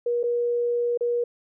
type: tone with dropouts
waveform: sine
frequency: 478.6 Hz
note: A#4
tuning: 46 cents sharp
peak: -21 dBFS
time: 0.06-1.24 s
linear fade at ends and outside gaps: 5 ms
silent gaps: 0.231-0.237 / 0.975-1.008 s
effects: none